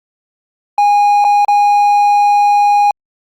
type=tone with dropouts; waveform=triangle; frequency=821 Hz; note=G#5; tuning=20 cents flat; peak=-5 dBFS; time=0.78-2.91 s; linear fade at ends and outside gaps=2 ms; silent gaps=1.243-1.248 / 1.449-1.482 s; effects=Opus 48 kbps